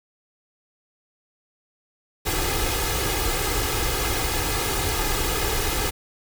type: noise with comb filter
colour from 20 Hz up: pink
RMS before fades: -24 dBFS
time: 2.25-5.91 s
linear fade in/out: 20 ms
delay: 2.4 ms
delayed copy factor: +0.7
effects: none